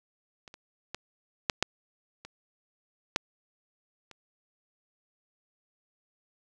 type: clicks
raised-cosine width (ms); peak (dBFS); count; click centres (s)
0.2; -29 / -29 / -18 / -7 / -6 / -26 / -7 / -30; 8; 0.478 / 0.541 / 0.946 / 1.498 / 1.626 / 2.25 / 3.161 / 4.113
effects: none

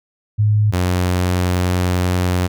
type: tone pair in turn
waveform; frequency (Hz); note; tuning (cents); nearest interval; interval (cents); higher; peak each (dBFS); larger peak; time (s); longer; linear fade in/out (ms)
sine / sawtooth; 105.7 / 90.24; G#2 / F#2; +31 / -43; minor third; 274; first; -11; neither; 0.38-0.72 / 0.72-2.48; second; 20
effects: none

